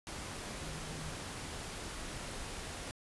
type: tone in noise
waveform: sine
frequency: 155.56 Hz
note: D#3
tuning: in tune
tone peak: -46 dBFS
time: 0.62-1.11 s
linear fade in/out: 0 ms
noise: pink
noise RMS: -43 dBFS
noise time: 0.07-2.91 s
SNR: -6 dB
effects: resampled to 24000 Hz